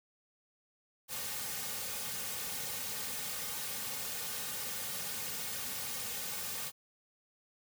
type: noise with comb filter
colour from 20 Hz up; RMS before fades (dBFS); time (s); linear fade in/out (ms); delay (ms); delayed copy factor
white; -39; 1.08-6.72; 50; 3; -0.9
effects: none